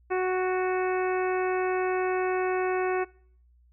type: harmonic tone with a mistuned harmonic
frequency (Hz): 370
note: F#4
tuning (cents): 0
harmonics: 1 / 2 / 3 / 4 / 5 / 6 / 7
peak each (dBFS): -25 / -31 / -35 / -37 / -39 / -41 / -42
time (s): 0.1-3.05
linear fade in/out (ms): 20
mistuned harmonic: 5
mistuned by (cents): -16
effects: noise-tail reverb RT60 0.6 s tail -24 dB re dry + added 60 Hz sine -57 dBFS peak until 3.72 s